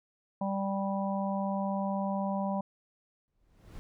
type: harmonic tone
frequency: 196 Hz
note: G3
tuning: in tune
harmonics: 1 / 3 / 4 / 5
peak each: -31 / -36 / -37 / -38 dBFS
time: 0.41-2.61 s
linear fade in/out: 5 ms
type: noise with exponential growth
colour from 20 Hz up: brown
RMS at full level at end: -42 dBFS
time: 3.28-3.79 s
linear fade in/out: 0 ms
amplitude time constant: 110 ms
effects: none